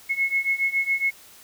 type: beating tone pair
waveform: sine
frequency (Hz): 2177 / 2184.2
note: C#7 / C#7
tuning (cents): -32 / -26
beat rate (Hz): 7.2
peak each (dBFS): -25 / -23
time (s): 0.09-1.11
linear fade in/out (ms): 20
effects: white hiss -49 dBFS RMS until 1.43 s